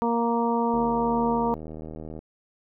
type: harmonic tone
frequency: 233.7 Hz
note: A#3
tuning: 5 cents sharp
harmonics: 1 / 2 / 3 / 4 / 5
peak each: -25 / -27 / -32 / -26 / -35 dBFS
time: 0.02-1.54 s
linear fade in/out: 0 ms
type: click train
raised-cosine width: 2 ms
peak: -25 dBFS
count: 115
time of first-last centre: 0.74-2.19 s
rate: 78.6 Hz
effects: none